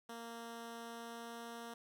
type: tone with pitch glide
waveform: 10% pulse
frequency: 231.8 to 233.1 Hz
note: A#3 to A#3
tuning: -10 to 0 cents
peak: -38 dBFS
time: 0.09-1.74 s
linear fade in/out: 5 ms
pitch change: +10 cents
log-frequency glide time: 0.79-1.43 s
effects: none